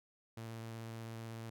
sawtooth tone with vibrato, 113.6 Hz, A#2, 44 cents flat, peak -40 dBFS, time 0.37-1.5 s, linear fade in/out 5 ms, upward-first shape square, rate 16 Hz, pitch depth 10 cents each way, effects none

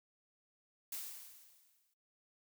blue noise with exponential decay, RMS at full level -41 dBFS, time 0.92-1.94 s, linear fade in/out 5 ms, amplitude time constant 220 ms, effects noise-tail reverb RT60 0.1 s tail -17 dB re dry

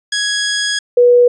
15% pulse / sine tone pair in turn, 1665 / 487.1 Hz, G#6 / B4, +4 / -24 cents, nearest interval octave + major sixth, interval 2128 cents, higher first, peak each -8 / -5 dBFS, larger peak second, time 0.12-0.79 / 0.97-1.28 s, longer first, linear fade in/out 5 ms, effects resampled to 24000 Hz

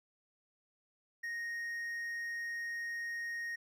triangle tone with hard clipping, 1864.7 Hz, A#6, in tune, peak -38 dBFS, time 1.23-3.56 s, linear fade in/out 10 ms, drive 6 dB, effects none

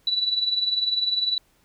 sine tone with tremolo, 3951 Hz, B7, in tune, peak -18 dBFS, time 0.07-1.38 s, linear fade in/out 2 ms, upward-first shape sine, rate 20 Hz, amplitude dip 65%, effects pink hiss -63 dBFS RMS until 1.64 s

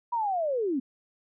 sine linear sweep, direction down, 976 to 243.8 Hz, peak -25 dBFS, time 0.12-0.8 s, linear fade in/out 10 ms, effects none

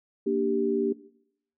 sine chord, G minor, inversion first, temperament equal, 233.1 / 293.7 / 392 Hz, Bb3 / D4 / G4, 0 / 0 / 0 cents, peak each -29 / -29 / -25 dBFS, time 0.26-0.93 s, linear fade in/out 10 ms, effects noise-tail reverb RT60 0.7 s tail -18 dB re dry

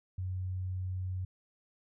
sine tone, 92.5 Hz, F#2, in tune, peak -33 dBFS, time 0.18-1.25 s, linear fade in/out 5 ms, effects none

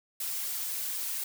blue noise with flanger, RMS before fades -34 dBFS, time 0.2-1.24 s, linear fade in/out 5 ms, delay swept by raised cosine 1.8 to 5.3 ms, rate 4 Hz, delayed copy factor +0.85, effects none

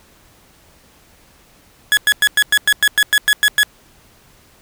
30% pulse tone bursts, 1686 Hz, G#6, 26 cents sharp, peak -7 dBFS, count 12, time 1.92-3.632 s, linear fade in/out 0 ms, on 51 ms, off 100 ms, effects pink hiss -50 dBFS RMS until 4.61 s

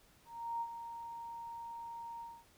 sine tone with ADSR envelope, 930 Hz, A#5, 4 cents flat, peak -34 dBFS, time 0.25-2.45 s, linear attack 360 ms, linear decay 56 ms, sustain -9 dB, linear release 240 ms, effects pink hiss -66 dBFS RMS until 2.57 s

